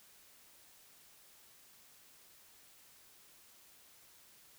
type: silence
effects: white hiss -62 dBFS RMS until 4.58 s